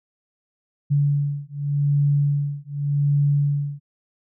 sine beating tone pair, 143.1 / 143.96 Hz, D3 / D3, -45 / -34 cents, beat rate 0.86 Hz, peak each -21 dBFS, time 0.9-3.8 s, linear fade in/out 20 ms, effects none

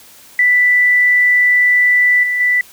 sine tone with level steps, 1978 Hz, B6, 2 cents sharp, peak -8 / -14 / -10 dBFS, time 0.39-2.61 s, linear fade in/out 2 ms, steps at 2.23 / 2.4 s, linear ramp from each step 5 ms, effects white hiss -42 dBFS RMS until 2.72 s

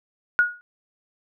sine tone with exponential decay, 1448 Hz, F#6, 38 cents flat, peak -11 dBFS, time 0.39-0.61 s, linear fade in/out 0 ms, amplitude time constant 47 ms, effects none

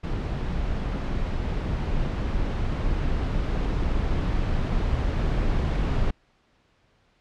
brown noise with level ramp, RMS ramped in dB -27 to -23 dBFS, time 0.03-6.11 s, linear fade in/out 10 ms, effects pink hiss -64 dBFS RMS until 7.2 s + low-pass 4000 Hz 12 dB/octave

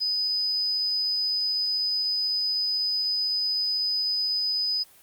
sine tone, 4998 Hz, D#8, 7 cents sharp, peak -23 dBFS, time 0-4.84 s, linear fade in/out 20 ms, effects white hiss -54 dBFS RMS until 5.02 s + Opus 32 kbps

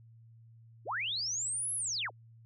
sine linear two-way sweep, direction up then down, 242.2 to 11175 to 242.2 Hz, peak -32 dBFS, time 0.85-2.11 s, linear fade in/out 50 ms, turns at 1.74 s, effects added 114 Hz sine -54 dBFS peak until 2.45 s

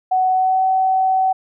sine tone with pitch glide, 746 to 757.3 Hz, F#5 to F#5, +14 to +40 cents, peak -13 dBFS, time 0.11-1.33 s, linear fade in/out 10 ms, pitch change +26 cents, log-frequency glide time 0.3-0.64 s, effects none

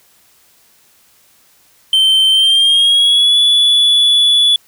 triangle tone with pitch glide, 3108 to 3429 Hz, G7 to A7, -16 to -45 cents, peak -6 dBFS, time 1.93-4.56 s, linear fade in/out 2 ms, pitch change +171 cents, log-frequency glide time 2.31-3.38 s, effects white hiss -51 dBFS RMS until 4.67 s

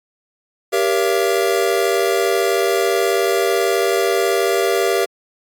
square chord, G diminished seventh, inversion none, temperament just, 392 / 470.4 / 564.5 / 677.4 Hz, G4 / Bb4 / Db5 / Fb5, 0 / +16 / +31 / +47 cents, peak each -19 / -21 / -25 / -22 dBFS, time 0.72-5.06 s, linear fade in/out 20 ms, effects AAC 64 kbps

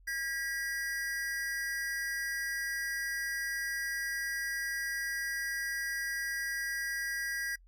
square tone pair together, 1628.2 / 1938 Hz, G#6 / B6, -35 / -33 cents, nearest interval minor third, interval 302 cents, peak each -37 / -37 dBFS, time 0.07-7.56 s, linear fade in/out 10 ms, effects noise-tail reverb RT60 0.1 s tail -26 dB re dry + added 43 Hz sine -56 dBFS peak until 7.67 s

